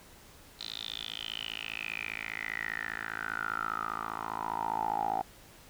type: tone with band-pass filter sweep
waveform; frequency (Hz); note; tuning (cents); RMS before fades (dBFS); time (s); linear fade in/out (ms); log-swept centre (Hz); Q
10% pulse; 55; A1; 0; -36; 0.59-5.22; 10; 4000 to 760; 9.4
effects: pink hiss -55 dBFS RMS until 5.69 s